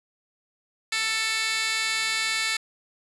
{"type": "tone with high-pass filter", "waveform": "15% pulse", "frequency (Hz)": 442.4, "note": "A4", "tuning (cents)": 9, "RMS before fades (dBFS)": -26, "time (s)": [0.92, 2.57], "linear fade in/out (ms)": 5, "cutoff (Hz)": 2600, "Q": 2.9, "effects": ["resampled to 24000 Hz", "7-bit"]}